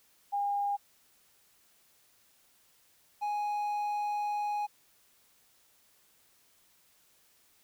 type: tone pair in turn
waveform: sine / triangle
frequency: 810 / 830.4 Hz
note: G#5 / G#5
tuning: -43 / 0 cents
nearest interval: unison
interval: 43 cents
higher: second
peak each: -28 dBFS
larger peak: neither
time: 0.32-0.77 / 3.21-4.67 s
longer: second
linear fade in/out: 20 ms
effects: white hiss -66 dBFS RMS until 7.63 s